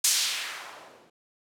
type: noise with low-pass filter sweep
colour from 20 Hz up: violet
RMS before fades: -30 dBFS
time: 0.04-1.1 s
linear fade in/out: 5 ms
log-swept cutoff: 7200 to 320 Hz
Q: 1.1
effects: none